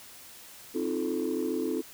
sine chord, F dominant seventh, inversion second, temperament just, 261.9 / 314.3 / 349.2 / 436.5 Hz, C4 / Eb4 / F4 / A4, +2 / +18 / 0 / -14 cents, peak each -32 dBFS, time 0.74-1.82 s, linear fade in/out 20 ms, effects tanh soft clip ceiling -21 dBFS + white hiss -49 dBFS RMS until 1.93 s

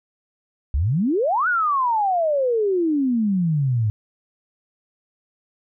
sine exponential two-way sweep, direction up then down, 61.74 to 1502 to 103.2 Hz, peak -17 dBFS, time 0.74-3.9 s, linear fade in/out 0 ms, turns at 1.48 s, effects none

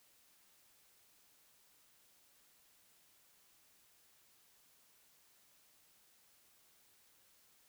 silence, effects white hiss -69 dBFS RMS until 7.68 s

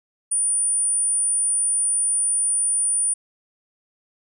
sine tone, 9397 Hz, D9, in tune, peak -18 dBFS, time 0.31-3.14 s, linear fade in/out 10 ms, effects none

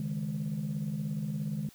sine chord, C# suspended second, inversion none, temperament equal, 138.59 / 155.56 / 207.7 Hz, C#3 / D#3 / G#3, 0 / 0 / 0 cents, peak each -37 / -33 / -34 dBFS, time 0-1.69 s, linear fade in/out 2 ms, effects tanh soft clip ceiling -26 dBFS + white hiss -58 dBFS RMS until 1.74 s

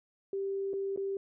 sine tone with dropouts, 392 Hz, G4, in tune, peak -31 dBFS, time 0.33-1.17 s, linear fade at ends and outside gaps 2 ms, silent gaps 0.733-0.737 / 0.962-0.974 s, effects none

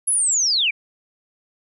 sine linear sweep, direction down, 10800 to 2217 Hz, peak -16 dBFS, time 0.07-0.71 s, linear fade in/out 10 ms, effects none

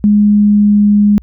sine tone with pitch glide, 207.7 to 206.4 Hz, G#3 to G#3, 0 to -10 cents, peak -5 dBFS, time 0.04-1.18 s, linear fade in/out 0 ms, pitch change -10 cents, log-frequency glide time 0.16-0.86 s, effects added 60 Hz sine -34 dBFS peak until 1.22 s

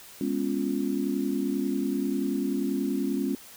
sine chord, C# dominant seventh, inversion second, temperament equal with one note detuned, 205 / 246.9 / 277.2 / 349.2 Hz, G#3 / B3 / C#4 / E#4, -22 / 0 / 0 / 0 cents, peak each -31 / -32 / -28 / -33 dBFS, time 0.21-3.35 s, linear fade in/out 2 ms, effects white hiss -48 dBFS RMS until 3.56 s

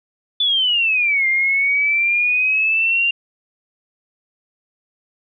sine exponential two-way sweep, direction down then up, 3500 to 2100 to 2793 Hz, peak -14 dBFS, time 0.4-3.11 s, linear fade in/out 5 ms, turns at 1.27 s, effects none

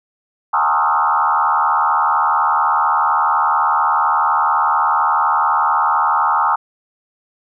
sine tone with frequency modulation, 1080 Hz, C#6, 45 cents flat, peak -12 dBFS, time 0.53-6.56 s, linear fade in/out 10 ms, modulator 75.8 Hz, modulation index 3.7, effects none

